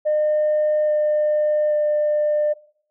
sine tone with pitch steps, 607 / 603.2 / 599.3 Hz, D#5 / D5 / D5, -43 / +46 / +35 cents, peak -15 dBFS, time 0.05-2.54 s, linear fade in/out 20 ms, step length 830 ms, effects noise-tail reverb RT60 0.6 s tail -19 dB re dry + tanh soft clip ceiling -13 dBFS

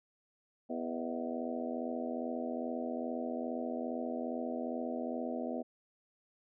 harmonic tone with a mistuned harmonic, 82.41 Hz, E2, in tune, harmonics 3 / 4 / 5 / 6 / 7 / 8 / 9, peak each -38 / -44 / -46 / -43 / -44 / -43 / -47 dBFS, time 0.69-5.63 s, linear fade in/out 20 ms, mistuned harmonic 7, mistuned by +81 cents, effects none

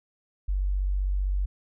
sine tone, 47.75 Hz, G1, 45 cents flat, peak -23 dBFS, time 0.48-1.46 s, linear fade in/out 10 ms, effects none

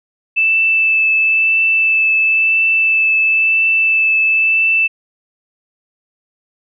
sine tone with vibrato, 2637 Hz, E7, in tune, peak -10 dBFS, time 0.36-4.88 s, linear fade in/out 20 ms, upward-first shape triangle, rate 0.98 Hz, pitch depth 13 cents each way, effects none

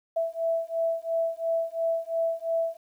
sine beating tone pair, 659.3 / 662.2 Hz, E5 / E5, 0 / +8 cents, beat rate 2.9 Hz, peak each -28 dBFS, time 0.16-2.77 s, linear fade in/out 10 ms, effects 10-bit

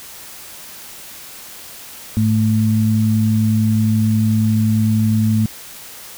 sine tone pair together, 107.37 / 218.5 Hz, A2 / A3, -42 / -12 cents, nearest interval octave, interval 1230 cents, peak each -15 dBFS, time 2.17-5.46 s, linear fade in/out 0 ms, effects white hiss -36 dBFS RMS until 6.17 s

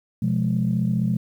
sine chord, F diminished, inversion second, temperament just, 125.72 / 174.61 / 209.5 Hz, Cb3 / F3 / Ab3, +31 / 0 / +15 cents, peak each -23 dBFS, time 0.22-1.17 s, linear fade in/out 5 ms, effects tanh soft clip ceiling -11 dBFS + 9-bit

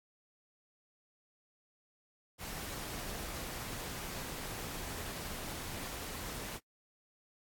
pink noise with amplitude modulation, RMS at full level -41 dBFS, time 2.38-6.6 s, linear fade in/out 50 ms, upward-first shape sine, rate 266 Hz, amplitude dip 30%, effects noise-tail reverb RT60 0.1 s tail -22 dB re dry + AAC 64 kbps

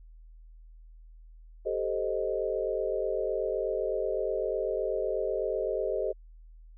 sine chord, A half-diminished seventh, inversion third, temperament equal, 392 / 440 / 523.3 / 622.3 Hz, G4 / A4 / C5 / Eb5, 0 / 0 / 0 / 0 cents, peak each -33 dBFS, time 1.65-6.13 s, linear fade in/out 20 ms, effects added 40 Hz sine -48 dBFS peak until 6.77 s

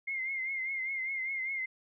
sine tone with vibrato, 2115 Hz, C7, 18 cents sharp, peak -32 dBFS, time 0.07-1.66 s, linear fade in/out 10 ms, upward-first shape triangle, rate 5 Hz, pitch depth 67 cents each way, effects none

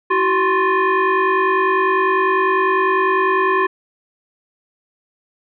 sine tone with frequency modulation, 330 Hz, E4, 2 cents sharp, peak -13 dBFS, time 0.1-3.67 s, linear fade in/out 10 ms, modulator 710 Hz, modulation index 2.1, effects none

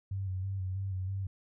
sine tone with vibrato, 95.2 Hz, F#2, 50 cents sharp, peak -32 dBFS, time 0.11-1.27 s, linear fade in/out 5 ms, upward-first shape square, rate 3.1 Hz, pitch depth 36 cents each way, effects none

